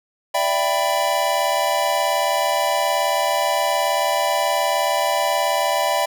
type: chord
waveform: square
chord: E minor seventh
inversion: third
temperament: equal with one note detuned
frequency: 587.3 / 666.1 / 784 / 987.8 Hz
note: D5 / E5 / G5 / B5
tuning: 0 / +18 / 0 / 0 cents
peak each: -24 dBFS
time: 0.34-6.06 s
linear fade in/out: 10 ms
effects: none